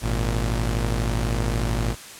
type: tone pair together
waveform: sawtooth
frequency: 51.99 / 116.54 Hz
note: G#1 / A#2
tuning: +3 / 0 cents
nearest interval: octave + major second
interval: 1397 cents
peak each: -19 / -22 dBFS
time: 0.01-1.96 s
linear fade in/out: 50 ms
effects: white hiss -40 dBFS RMS until 2.19 s + low-pass 10000 Hz 12 dB/octave